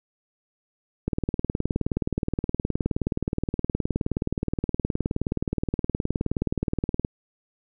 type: click train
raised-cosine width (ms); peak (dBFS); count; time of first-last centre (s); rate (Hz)
3; -11; 115; 1.08-7.049; 19.1
effects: none